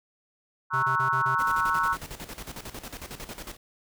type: chord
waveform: sine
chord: F# dominant seventh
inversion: first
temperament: equal with one note detuned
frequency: 932.3 / 1098.5 / 1318.5 / 1480 Hz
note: A#5 / C#6 / E6 / F#6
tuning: 0 / -16 / 0 / 0 cents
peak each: -30 / -27 / -27 / -28 dBFS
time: 0.7-1.97 s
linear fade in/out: 50 ms
type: tone bursts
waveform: square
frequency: 130.81 Hz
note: C3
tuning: in tune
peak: -33 dBFS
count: 5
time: 0.73-1.354 s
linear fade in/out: 10 ms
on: 100 ms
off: 31 ms
type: noise with tremolo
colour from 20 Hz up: pink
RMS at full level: -38 dBFS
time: 1.38-3.57 s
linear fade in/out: 20 ms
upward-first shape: square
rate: 11 Hz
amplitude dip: 70%
effects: none